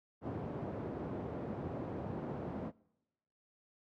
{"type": "band-pass noise", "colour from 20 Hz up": "pink", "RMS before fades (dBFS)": -41, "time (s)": [0.21, 2.72], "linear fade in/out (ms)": 50, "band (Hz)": [110, 620], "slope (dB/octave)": 12, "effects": ["noise-tail reverb RT60 1.0 s tail -25 dB re dry", "high-pass 60 Hz 12 dB/octave"]}